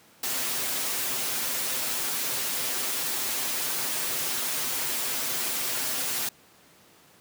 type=noise with comb filter; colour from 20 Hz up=white; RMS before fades=-29 dBFS; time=0.23-6.29 s; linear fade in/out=5 ms; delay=7.8 ms; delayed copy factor=+0.65; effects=pink hiss -56 dBFS RMS until 7.2 s + high-pass 150 Hz 12 dB/octave